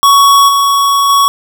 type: tone with level steps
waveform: square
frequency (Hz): 1118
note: C#6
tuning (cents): +14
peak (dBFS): -4 / -8 / -6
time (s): 0.03-1.28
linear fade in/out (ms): 0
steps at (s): 0.48 / 1.09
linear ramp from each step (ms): 10
effects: none